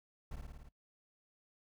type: noise with echo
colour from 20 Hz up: brown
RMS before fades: -43 dBFS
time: 0.31-0.36 s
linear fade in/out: 5 ms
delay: 55 ms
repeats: 6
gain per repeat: -2 dB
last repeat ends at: 0.69 s
effects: noise-tail reverb RT60 0.1 s tail -19 dB re dry